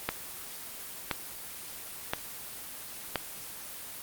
click train, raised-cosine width 0.3 ms, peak -11 dBFS, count 4, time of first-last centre 0.09-3.157 s, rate 0.978 Hz, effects white hiss -42 dBFS RMS until 4.02 s + Opus 24 kbps

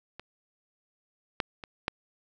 clicks, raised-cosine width 0.3 ms, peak -25 / -10 / -24 / -11 dBFS, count 4, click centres 0.196 / 1.402 / 1.638 / 1.881 s, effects none

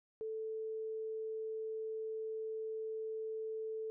sine tone, 440 Hz, A4, in tune, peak -38 dBFS, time 0.21-3.9 s, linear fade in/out 0 ms, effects none

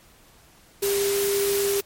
sine tone in noise, 400 Hz, G4, 35 cents sharp, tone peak -21 dBFS, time 0.82-1.81 s, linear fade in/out 10 ms, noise white, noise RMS -28 dBFS, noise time 0.82-1.81 s, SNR +4 dB, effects pink hiss -54 dBFS RMS until 1.85 s + MP3 64 kbps

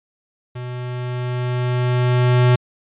square tone with level ramp, 124.1 Hz, B2, 9 cents sharp, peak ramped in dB -28 to -11 dBFS, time 0.55-2.56 s, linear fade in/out 10 ms, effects resampled to 8000 Hz

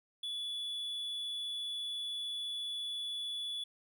triangle tone, 3431 Hz, A7, 44 cents flat, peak -35 dBFS, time 0.23-3.64 s, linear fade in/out 5 ms, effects none

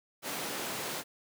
pink high-pass noise, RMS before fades -37 dBFS, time 0.22-1.04 s, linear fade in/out 50 ms, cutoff 260 Hz, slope 12 dB/octave, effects none

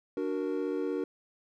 triangle chord, D augmented, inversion none, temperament equal, 293.7 / 370 / 466.2 Hz, D4 / F#4 / A#4, 0 / 0 / 0 cents, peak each -32 dBFS, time 0.17-1.04 s, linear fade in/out 2 ms, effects none

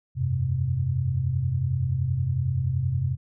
sine chord, F suspended second, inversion none, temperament equal with one note detuned, 87.31 / 98 / 130.06 Hz, F2 / G2 / C3, 0 / 0 / -10 cents, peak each -29 / -29 / -24 dBFS, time 0.15-3.17 s, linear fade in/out 50 ms, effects none

